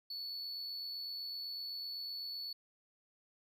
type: tone with amplitude modulation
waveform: triangle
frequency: 4435 Hz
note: C#8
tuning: in tune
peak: -38 dBFS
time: 0.1-2.53 s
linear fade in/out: 5 ms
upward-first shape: sine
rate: 87.9 Hz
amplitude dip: 25%
effects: none